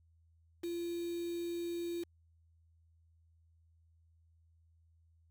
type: tone with quantisation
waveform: sine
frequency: 342.6 Hz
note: F4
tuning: 33 cents flat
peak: -36 dBFS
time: 0.63-2.04 s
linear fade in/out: 10 ms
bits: 8
effects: added 82 Hz sine -65 dBFS peak until 5.3 s